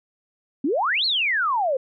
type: exponential two-way sweep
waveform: sine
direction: up then down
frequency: 250 to 4417 to 501 Hz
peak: -19 dBFS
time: 0.64-1.77 s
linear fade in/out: 5 ms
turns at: 1.05 s
effects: none